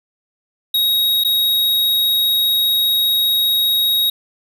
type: tone with dropouts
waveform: square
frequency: 3785 Hz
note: A#7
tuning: 26 cents sharp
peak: -14 dBFS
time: 0.74-4.1 s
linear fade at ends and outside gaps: 5 ms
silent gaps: 1.238-1.247 s
effects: 9-bit